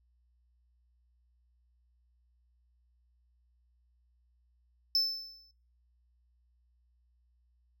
triangle tone with exponential decay, 5274 Hz, E8, in tune, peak -22 dBFS, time 4.95-5.51 s, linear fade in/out 1 ms, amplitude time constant 120 ms, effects noise-tail reverb RT60 0.4 s tail -18 dB re dry + added 60 Hz sine -67 dBFS peak until 7.8 s

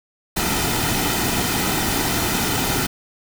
pink noise with comb filter, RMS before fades -21 dBFS, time 0.36-2.87 s, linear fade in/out 10 ms, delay 1.8 ms, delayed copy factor -0.55, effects none

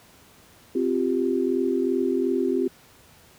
sine chord, C suspended fourth, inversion none, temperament equal, 261.6 / 349.2 / 392 Hz, C4 / F4 / G4, 0 / 0 / 0 cents, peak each -25 dBFS, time 0.75-2.68 s, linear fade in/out 5 ms, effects pink hiss -53 dBFS RMS until 3.38 s + high-pass 60 Hz 12 dB/octave

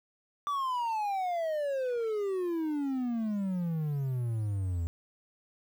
triangle exponential sweep, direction down, 1174.7 to 82.1 Hz, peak -27 dBFS, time 0.47-4.87 s, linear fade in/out 0 ms, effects 10-bit

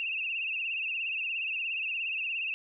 sine tone with vibrato, 2657 Hz, E7, 13 cents sharp, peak -30 dBFS, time 0-2.54 s, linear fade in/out 0 ms, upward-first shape triangle, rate 17 Hz, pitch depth 110 cents each way, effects none

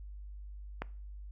click, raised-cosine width 0.5 ms, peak -20 dBFS, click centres 0.82 s, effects noise-tail reverb RT60 0.4 s tail -21 dB re dry + added 50 Hz sine -43 dBFS peak until 1.31 s

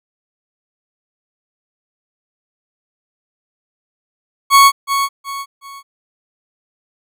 40% pulse tone with echo, 1108.7 Hz, C#6, in tune, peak -4 dBFS, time 4.5-4.72 s, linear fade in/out 50 ms, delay 370 ms, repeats 3, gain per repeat -9 dB, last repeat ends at 5.83 s, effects none

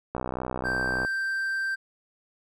click train, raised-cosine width 1 ms, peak -16 dBFS, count 58, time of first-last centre 0.15-1.049 s, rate 63.4 Hz
triangle tone, 1568 Hz, G6, in tune, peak -24 dBFS, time 0.64-1.76 s, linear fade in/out 20 ms
effects none

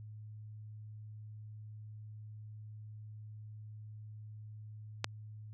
click, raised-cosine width 0.2 ms, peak -14 dBFS, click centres 5.044 s, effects added 107 Hz sine -46 dBFS peak until 5.53 s

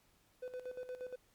triangle tone with tremolo, 503 Hz, B4, 32 cents sharp, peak -38 dBFS, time 0.42-1.16 s, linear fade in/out 10 ms, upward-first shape square, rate 8.5 Hz, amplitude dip 70%, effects pink hiss -71 dBFS RMS until 1.34 s + MP3 96 kbps

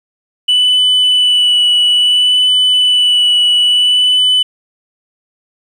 sine tone with vibrato, 2973 Hz, F#7, 8 cents sharp, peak -5 dBFS, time 0.48-4.43 s, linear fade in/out 10 ms, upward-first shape sine, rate 0.59 Hz, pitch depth 16 cents each way, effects tanh soft clip ceiling -6 dBFS + 7-bit

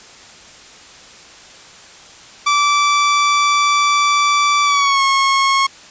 sawtooth tone with pitch glide, 1162 to 1090.5 Hz, D6 to C#6, -19 to -29 cents, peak -8 dBFS, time 2.46-5.67 s, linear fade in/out 10 ms, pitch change -110 cents, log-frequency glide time 4.64-5.02 s, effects white hiss -40 dBFS RMS until 5.9 s + resampled to 16000 Hz

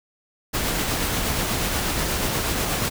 pink noise with tremolo, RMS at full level -23 dBFS, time 0.53-2.9 s, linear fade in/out 20 ms, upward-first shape sine, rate 8.3 Hz, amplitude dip 25%, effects none

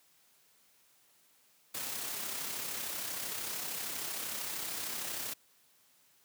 white noise with amplitude modulation, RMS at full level -37 dBFS, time 1.74-5.34 s, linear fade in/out 10 ms, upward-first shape sine, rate 33 Hz, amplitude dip 35%, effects white hiss -67 dBFS RMS until 6.24 s + high-pass 100 Hz 12 dB/octave

